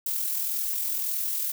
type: noise with amplitude modulation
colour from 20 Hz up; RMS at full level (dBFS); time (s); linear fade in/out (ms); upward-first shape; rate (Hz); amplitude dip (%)
violet; -27; 0.06-1.52; 5; sine; 41.9; 35
effects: none